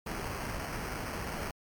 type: noise with sample-and-hold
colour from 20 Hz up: pink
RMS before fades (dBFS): -37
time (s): 0.06-1.51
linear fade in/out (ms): 5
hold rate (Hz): 3675
effects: MP3 96 kbps